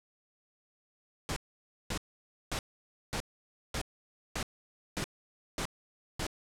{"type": "noise bursts", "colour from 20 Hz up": "pink", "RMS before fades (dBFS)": -34, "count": 9, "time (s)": [1.29, 6.267], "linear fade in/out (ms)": 0, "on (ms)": 73, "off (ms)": 540, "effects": ["low-pass 9000 Hz 12 dB/octave"]}